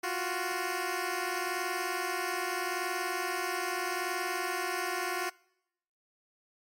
10% pulse tone pair together, 349.2 / 370 Hz, F4 / F#4, 0 / 0 cents, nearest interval minor second, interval 100 cents, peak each -26 / -25 dBFS, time 0.03-5.3 s, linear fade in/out 10 ms, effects noise-tail reverb RT60 0.8 s tail -24 dB re dry + MP3 64 kbps

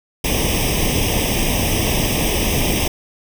pink noise with comb filter, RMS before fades -18 dBFS, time 0.24-2.88 s, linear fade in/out 5 ms, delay 0.35 ms, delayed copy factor +1, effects none

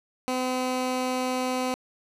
15% pulse tone, 255 Hz, C4, 44 cents flat, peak -19 dBFS, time 0.28-1.74 s, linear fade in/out 0 ms, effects low-pass 12000 Hz 12 dB/octave

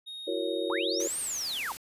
triangle tone, 3729 Hz, A#7, in tune, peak -37 dBFS, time 0.06-1.03 s, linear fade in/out 20 ms
sine chord, F# dominant seventh, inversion third, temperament just, 333 / 370 / 462.5 / 555 Hz, E4 / F#4 / A#4 / C#5, +18 / 0 / -14 / +2 cents, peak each -34 dBFS, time 0.27-1.08 s, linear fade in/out 10 ms
sine linear two-way sweep, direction up then down, 803 to 9040 to 803 Hz, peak -31 dBFS, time 0.7-1.72 s, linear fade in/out 0 ms, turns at 1.19 s
white noise, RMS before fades -41 dBFS, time 1-1.77 s, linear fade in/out 0 ms
effects resampled to 32000 Hz

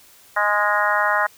harmonic tone with a mistuned harmonic, 207.7 Hz, G#3, in tune, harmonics 3 / 4 / 5 / 6 / 7 / 8 / 9, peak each -25 / -24 / -23 / -25 / -23 / -26 / -24 dBFS, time 0.36-1.27 s, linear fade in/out 10 ms, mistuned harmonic 7, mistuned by -16 cents, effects white hiss -50 dBFS RMS until 1.37 s

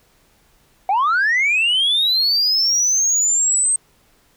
sine linear sweep, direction up, 733 to 8372 Hz, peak -12 dBFS, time 0.89-3.76 s, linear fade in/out 2 ms, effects tanh soft clip ceiling -12 dBFS + pink hiss -57 dBFS RMS until 4.36 s

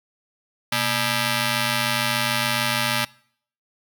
5% pulse ring-modulated tone, 362.9 Hz, F#4, 34 cents flat, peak -6 dBFS, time 0.72-3.05 s, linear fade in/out 5 ms, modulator 491 Hz, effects noise-tail reverb RT60 0.6 s tail -23 dB re dry

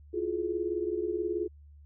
sine tone cluster, 338.9 / 357.5 / 423.6 Hz, E4 / F4 / G#4, +48 / +41 / +34 cents, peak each -35 / -32 / -33 dBFS, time 0.13-1.48 s, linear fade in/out 20 ms, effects added 73 Hz sine -50 dBFS peak until 1.85 s

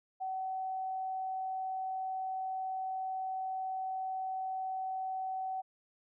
sine tone, 757 Hz, F#5, 39 cents sharp, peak -34 dBFS, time 0.2-5.62 s, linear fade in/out 20 ms, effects none

